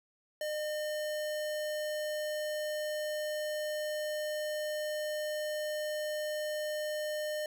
square tone, 607 Hz, D#5, 43 cents flat, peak -34 dBFS, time 0.41-7.46 s, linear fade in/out 2 ms, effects none

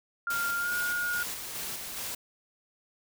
sine tone with pitch glide, 1396.9 to 1435.3 Hz, F6 to F6, 0 to +47 cents, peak -28 dBFS, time 0.27-1.23 s, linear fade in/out 2 ms, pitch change +47 cents, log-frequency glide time 0.6-0.69 s
white noise with tremolo, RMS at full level -36 dBFS, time 0.3-2.15 s, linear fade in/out 5 ms, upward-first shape square, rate 2.4 Hz, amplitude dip 30%
effects none

